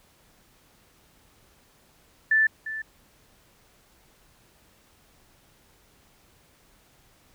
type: tone with echo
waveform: sine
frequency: 1760 Hz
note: A6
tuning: in tune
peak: -17 dBFS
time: 2.31-2.47 s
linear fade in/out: 5 ms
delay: 350 ms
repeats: 1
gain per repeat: -13 dB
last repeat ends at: 2.82 s
effects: pink hiss -60 dBFS RMS until 7.34 s